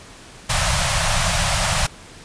pink band-stop noise, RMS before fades -19 dBFS, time 0.49-1.87 s, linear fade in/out 10 ms, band 180 to 550 Hz, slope 96 dB/octave, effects pink hiss -42 dBFS RMS until 2.24 s + resampled to 22050 Hz

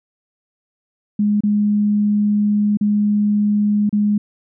sine tone with dropouts, 207.7 Hz, G#3, in tune, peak -13 dBFS, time 1.19-4.18 s, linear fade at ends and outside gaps 5 ms, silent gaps 1.407-1.435 / 2.772-2.81 / 3.894-3.927 s, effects none

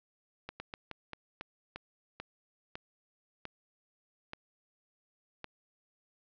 slowing click train, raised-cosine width 0.3 ms, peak -24 dBFS, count 12, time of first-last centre 0.49-5.443 s, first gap 110 ms, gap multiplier 1.26, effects low-pass 5000 Hz 12 dB/octave

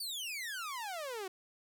sawtooth exponential sweep, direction down, 4699 to 360.9 Hz, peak -35 dBFS, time 0-1.28 s, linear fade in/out 5 ms, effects none

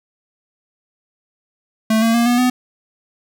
square tone with pitch steps, 220.2 / 227.4 / 234.9 / 242.6 / 250.6 Hz, A3 / A#3 / A#3 / B3 / B3, +2 / -43 / +13 / -31 / +25 cents, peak -13 dBFS, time 1.9-2.5 s, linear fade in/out 5 ms, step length 120 ms, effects none

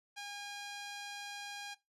sawtooth tone with band-pass filter, 813 Hz, G#5, 37 cents flat, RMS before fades -45 dBFS, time 0.16-1.75 s, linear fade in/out 20 ms, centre 3500 Hz, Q 0.62, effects noise-tail reverb RT60 0.2 s tail -18 dB re dry + resampled to 32000 Hz

